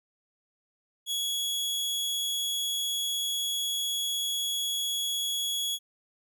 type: tone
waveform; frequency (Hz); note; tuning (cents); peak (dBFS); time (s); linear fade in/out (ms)
sawtooth; 3351; G#7; +15; -25; 1.06-5.79; 50
effects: none